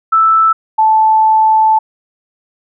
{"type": "tone pair in turn", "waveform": "sine", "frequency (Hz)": [1318.5, 874.9], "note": ["E6", "A5"], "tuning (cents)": [0, -10], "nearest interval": "perfect fifth", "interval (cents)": 710, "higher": "first", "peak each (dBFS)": -6, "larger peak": "neither", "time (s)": [[0.12, 0.53], [0.78, 1.79]], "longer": "second", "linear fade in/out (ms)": 10, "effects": []}